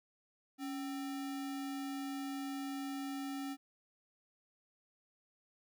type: tone with sample-and-hold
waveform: sine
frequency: 277.2 Hz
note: C#4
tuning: in tune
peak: -38 dBFS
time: 0.58-3.57 s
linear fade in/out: 50 ms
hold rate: 1050 Hz
effects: none